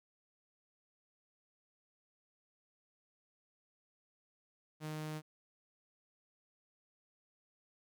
sawtooth tone, 154.4 Hz, D#3, 13 cents flat, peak -36 dBFS, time 4.8-5.22 s, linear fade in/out 50 ms, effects none

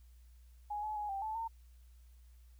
sine tone with pitch steps, 832 / 855 / 835 / 785 / 871 / 909 Hz, G#5 / A5 / G#5 / G5 / A5 / A#5, +3 / -50 / +9 / +2 / -18 / -44 cents, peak -36 dBFS, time 0.7-1.48 s, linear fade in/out 10 ms, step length 130 ms, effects added 60 Hz sine -56 dBFS peak until 2.59 s + white hiss -74 dBFS RMS until 2.59 s

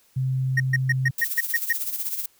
sine tone, 130.81 Hz, C3, in tune, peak -21 dBFS, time 0.16-1.11 s, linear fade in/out 10 ms
triangle tone bursts, 1864.7 Hz, A#6, in tune, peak -16 dBFS, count 8, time 0.57-1.728 s, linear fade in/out 5 ms, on 31 ms, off 130 ms
violet noise with tremolo, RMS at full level -26 dBFS, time 1.18-2.26 s, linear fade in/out 5 ms, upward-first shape sine, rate 16 Hz, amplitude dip 65%
effects white hiss -60 dBFS RMS until 2.39 s

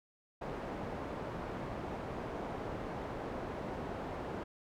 white low-pass noise, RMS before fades -41 dBFS, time 0.41-4.44 s, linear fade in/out 10 ms, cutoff 720 Hz, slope 12 dB/octave, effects none

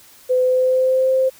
sine tone with pitch glide, 507 to 523.4 Hz, B4 to C5, +45 to 0 cents, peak -13 dBFS, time 0.29-1.3 s, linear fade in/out 20 ms, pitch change +55 cents, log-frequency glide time 0.4-1.11 s, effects white hiss -47 dBFS RMS until 1.39 s

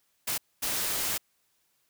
white noise bursts at uneven times, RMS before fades -30 dBFS, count 2, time 0.27-0.38 / 0.62-1.18 s, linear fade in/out 10 ms, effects white hiss -72 dBFS RMS until 1.89 s

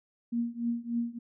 sine tone with tremolo, 235.4 Hz, A#3, 17 cents sharp, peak -25 dBFS, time 0.32-1.19 s, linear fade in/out 10 ms, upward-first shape triangle, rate 3.4 Hz, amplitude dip 95%, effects none

